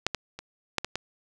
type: clicks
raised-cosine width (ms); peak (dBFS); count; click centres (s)
0.2; -6 / -11 / -21 / -7 / -13 / -12; 6; 0.066 / 0.147 / 0.39 / 0.783 / 0.846 / 0.956
effects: none